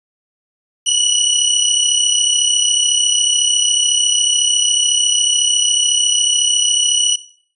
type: tone pair together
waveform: 20% pulse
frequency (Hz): 2926 / 2960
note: F#7 / F#7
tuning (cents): -20 / 0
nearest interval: unison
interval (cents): 20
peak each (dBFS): -10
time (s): 0.86-7.16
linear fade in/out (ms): 10
effects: noise-tail reverb RT60 0.5 s tail -17 dB re dry + resampled to 24000 Hz